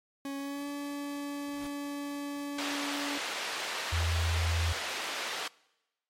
40% pulse tone with pitch glide, 277.2 to 286.1 Hz, C#4 to D4, 0 to -45 cents, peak -34 dBFS, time 0.25-3.18 s, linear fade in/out 2 ms, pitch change +55 cents, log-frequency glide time 0.37-0.67 s
pink noise with exponential growth, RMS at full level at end -44 dBFS, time 1.38-1.67 s, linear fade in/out 5 ms, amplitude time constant 62 ms
white band-pass noise, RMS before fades -36 dBFS, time 2.58-5.48 s, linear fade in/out 5 ms, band 410 to 3500 Hz, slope 12 dB/octave
sine tone, 83.6 Hz, E2, 25 cents sharp, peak -27 dBFS, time 3.92-4.73 s, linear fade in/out 10 ms
effects noise-tail reverb RT60 1.0 s tail -24 dB re dry + MP3 64 kbps

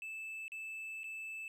triangle tone with dropouts, 2630 Hz, E7, 5 cents flat, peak -40 dBFS, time 0.02-1.48 s, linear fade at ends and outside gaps 1 ms, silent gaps 0.481-0.519 / 1.034-1.041 s, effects none

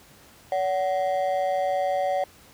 triangle ring-modulated tone, 658 Hz, E5, 3 cents flat, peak -17 dBFS, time 0.52-2.24 s, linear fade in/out 2 ms, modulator 88.8 Hz, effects pink hiss -52 dBFS RMS until 2.53 s + high-pass 60 Hz 12 dB/octave

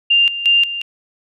sine tone with tremolo, 2794 Hz, F7, in tune, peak -9 dBFS, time 0.1-0.82 s, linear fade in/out 10 ms, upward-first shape square, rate 2.8 Hz, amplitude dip 75%, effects none

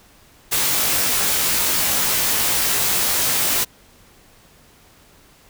white noise with comb filter, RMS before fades -19 dBFS, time 0.51-3.65 s, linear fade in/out 20 ms, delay 18 ms, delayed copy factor -1, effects pink hiss -51 dBFS RMS until 5.49 s

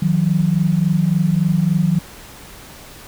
sine tone pair together, 157.9 / 181.44 Hz, D#3 / F#3, +26 / -34 cents, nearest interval major second, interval 240 cents, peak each -16 dBFS, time 0.02-1.99 s, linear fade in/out 5 ms, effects pink hiss -39 dBFS RMS until 3.07 s

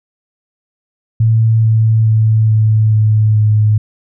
sine tone with pitch steps, 112.2 / 111.1 / 110.02 / 108.94 / 107.88 / 106.82 Hz, A2 / A2 / A2 / A2 / A2 / G#2, +34 / +17 / 0 / -17 / -34 / +49 cents, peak -7 dBFS, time 1.2-3.78 s, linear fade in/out 5 ms, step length 430 ms, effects none

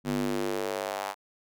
square tone with high-pass filter sweep, 49.48 Hz, G1, 17 cents sharp, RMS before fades -31 dBFS, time 0.04-1.15 s, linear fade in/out 50 ms, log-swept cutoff 200 to 860 Hz, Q 2.5, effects none

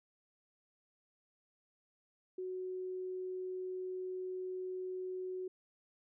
sine tone, 370 Hz, F#4, in tune, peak -38 dBFS, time 2.38-5.48 s, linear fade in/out 5 ms, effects none

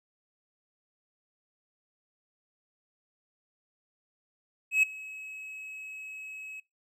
triangle tone with ADSR envelope, 2566 Hz, E7, 47 cents flat, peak -17 dBFS, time 4.71-6.6 s, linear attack 120 ms, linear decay 6 ms, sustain -22 dB, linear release 4 ms, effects noise-tail reverb RT60 0.2 s tail -23 dB re dry

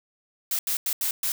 blue noise bursts at uneven times, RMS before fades -26 dBFS, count 5, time 0.51-0.59 / 0.67-0.77 / 0.86-0.93 / 1.01-1.11 / 1.23-1.32 s, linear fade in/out 2 ms, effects none

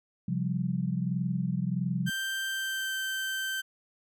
sine chord, C suspended fourth, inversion none, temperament equal with one note detuned, 132.95 / 174.61 / 196 Hz, C3 / F3 / G3, +28 / 0 / 0 cents, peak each -32 / -30 / -33 dBFS, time 0.28-2.1 s, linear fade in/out 5 ms
30% pulse tone with pitch glide, 1568 to 1552.7 Hz, G6 to G6, 0 to -17 cents, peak -28 dBFS, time 2.06-3.62 s, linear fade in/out 20 ms, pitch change -17 cents, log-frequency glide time 2.48-2.96 s
effects none

